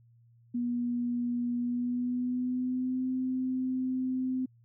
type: tone with pitch glide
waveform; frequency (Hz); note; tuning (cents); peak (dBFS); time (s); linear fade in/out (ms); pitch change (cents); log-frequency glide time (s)
sine; 241.6 to 257.4; B3 to C4; -38 to -28; -28; 0.54-4.46; 10; +110; 1.57-3.06
effects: added 117 Hz sine -58 dBFS peak until 4.64 s